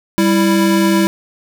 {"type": "tone pair together", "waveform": "square", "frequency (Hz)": [196.22, 330], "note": ["G3", "E4"], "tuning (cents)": [2, 2], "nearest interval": "major sixth", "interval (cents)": 900, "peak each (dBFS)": -14, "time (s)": [0.18, 1.07], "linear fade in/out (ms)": 0, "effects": []}